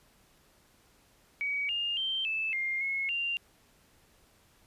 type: tone with pitch steps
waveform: sine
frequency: 2264 / 2822 / 3133 / 2627 / 2116 / 2175 / 2782 Hz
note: C#7 / F7 / G7 / E7 / C7 / C#7 / F7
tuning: +36 / +17 / -2 / -7 / +19 / -33 / -7 cents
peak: -29 dBFS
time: 1.41-3.37 s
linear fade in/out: 0 ms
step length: 280 ms
effects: pink hiss -64 dBFS RMS until 4.66 s + resampled to 32000 Hz